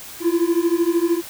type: beating tone pair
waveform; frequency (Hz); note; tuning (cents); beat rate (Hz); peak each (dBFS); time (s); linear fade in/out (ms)
triangle; 333.6 / 346.6; E4 / F4; +21 / -13; 13; -17; 0.2-1.22; 50
effects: white hiss -37 dBFS RMS until 1.29 s